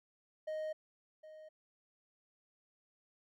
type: tone with echo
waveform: triangle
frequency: 622.3 Hz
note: D#5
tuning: in tune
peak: -35 dBFS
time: 0.47-0.73 s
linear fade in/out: 10 ms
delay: 760 ms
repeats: 1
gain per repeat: -14 dB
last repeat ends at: 1.49 s
effects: none